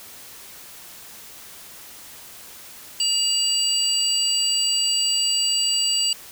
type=tone cluster; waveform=sine; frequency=2846 / 4687 / 7860 Hz; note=F7 / D8 / B8; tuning=+32 / -4 / -9 cents; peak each=-23 dBFS; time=3-6.13 s; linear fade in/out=2 ms; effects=white hiss -42 dBFS RMS until 6.31 s